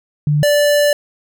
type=tone pair in turn; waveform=sine / square; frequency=148.3 / 584.9 Hz; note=D3 / D5; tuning=+17 / -7 cents; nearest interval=2 octaves; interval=2376 cents; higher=second; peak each=-11 dBFS; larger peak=neither; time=0.27-0.43 / 0.43-0.93 s; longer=second; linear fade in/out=2 ms; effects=none